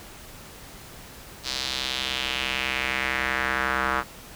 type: tone with band-pass filter sweep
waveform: square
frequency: 65.41 Hz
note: C2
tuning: in tune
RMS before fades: -27 dBFS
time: 1.43-4.04 s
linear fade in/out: 50 ms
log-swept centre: 4600 to 1300 Hz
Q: 2.5
effects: pink hiss -44 dBFS RMS until 4.35 s